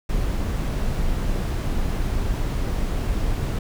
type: noise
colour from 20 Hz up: brown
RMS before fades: -23 dBFS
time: 0.09-3.59 s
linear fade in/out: 5 ms
effects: none